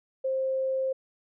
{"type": "tone", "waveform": "sine", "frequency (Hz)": 528, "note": "C5", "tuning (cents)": 16, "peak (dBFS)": -25, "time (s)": [0.24, 0.93], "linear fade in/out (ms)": 10, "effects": []}